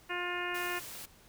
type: harmonic tone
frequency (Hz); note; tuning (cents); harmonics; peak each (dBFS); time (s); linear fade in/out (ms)
354.4; F4; +25; 1 / 2 / 3 / 4 / 5 / 6 / 7 / 8; -40 / -43 / -41 / -41 / -39 / -44 / -42 / -44; 0.09-0.8; 20
type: noise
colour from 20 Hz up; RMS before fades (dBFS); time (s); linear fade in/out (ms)
white; -45; 0.54-1.06; 10
effects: pink hiss -60 dBFS RMS until 1.28 s